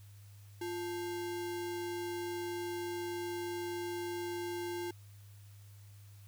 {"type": "tone with sample-and-hold", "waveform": "sine", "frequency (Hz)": 349.2, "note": "F4", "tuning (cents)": 0, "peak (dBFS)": -36, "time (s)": [0.61, 4.91], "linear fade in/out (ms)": 5, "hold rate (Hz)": 1225, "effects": ["added 101 Hz sine -52 dBFS peak until 6.27 s", "white hiss -65 dBFS RMS until 6.27 s"]}